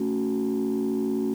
sine chord, F# minor, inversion first, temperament just, 222 / 277.5 / 370 Hz, A3 / C#4 / F#4, +16 / +2 / 0 cents, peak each -26 dBFS, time 0-1.34 s, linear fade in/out 5 ms, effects tanh soft clip ceiling -19 dBFS + 8-bit

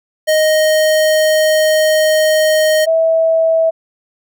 square / sine tone pair in turn, 622.3 / 650.9 Hz, D#5 / E5, 0 / -22 cents, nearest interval minor second, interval 78 cents, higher second, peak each -10 / -9 dBFS, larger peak second, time 0.27-2.86 / 2.86-3.71 s, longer first, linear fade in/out 20 ms, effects none

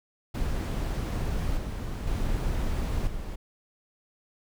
brown noise with level steps, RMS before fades -28 / -32 / -28 / -35 dBFS, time 0.34-3.36 s, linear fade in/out 10 ms, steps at 1.57 / 2.07 / 3.07 s, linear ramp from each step 5 ms, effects none

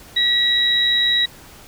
sine tone pair together, 1931 / 3855 Hz, B6 / B7, -39 / -43 cents, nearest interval octave, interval 1196 cents, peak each -21 / -15 dBFS, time 0.16-1.26 s, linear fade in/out 10 ms, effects pink hiss -43 dBFS RMS until 1.67 s

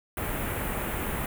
pink band-stop noise, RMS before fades -31 dBFS, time 0.17-1.26 s, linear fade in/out 2 ms, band 2600 to 10000 Hz, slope 24 dB/octave, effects none

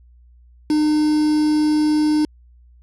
triangle tone with quantisation, 303.9 Hz, D#4, 41 cents flat, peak -12 dBFS, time 0.7-2.25 s, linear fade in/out 2 ms, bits 5, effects added 60 Hz sine -46 dBFS peak until 2.82 s + low-pass 9000 Hz 12 dB/octave

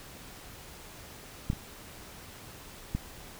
clicks, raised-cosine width 5 ms, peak -15 / -24 / -17 dBFS, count 3, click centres 1.501 / 1.531 / 2.95 s, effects pink hiss -48 dBFS RMS until 3.39 s

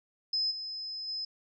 sine tone with level steps, 5100 Hz, D#8, 42 cents sharp, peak -27 / -36 / -33 dBFS, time 0.33-1.25 s, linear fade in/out 5 ms, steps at 0.5 / 1.07 s, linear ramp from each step 20 ms, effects none

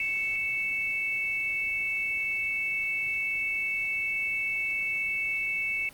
sine tone pair together, 2224 / 2637 Hz, C#7 / E7, +5 / 0 cents, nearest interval minor third, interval 295 cents, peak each -29 / -30 dBFS, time 0-5.89 s, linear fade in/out 2 ms, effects pink hiss -51 dBFS RMS until 5.93 s + Opus 48 kbps

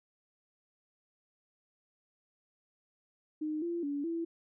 sine tone with pitch steps, 307.1 / 342.1 / 285.8 / 333.3 Hz, D#4 / F4 / D4 / E4, -23 / -36 / -47 / +19 cents, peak -32 dBFS, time 3.41-4.25 s, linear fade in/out 10 ms, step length 210 ms, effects none

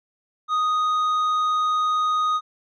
triangle tone with tanh clipping, 1244.5 Hz, D#6, in tune, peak -20 dBFS, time 0.48-2.41 s, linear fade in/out 50 ms, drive 10 dB, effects none

